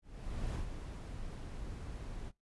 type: noise with ADSR envelope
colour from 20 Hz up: brown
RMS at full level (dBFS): -36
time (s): 0.02-2.32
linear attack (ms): 530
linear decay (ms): 100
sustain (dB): -7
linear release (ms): 46
effects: noise-tail reverb RT60 0.2 s tail -23 dB re dry + resampled to 24000 Hz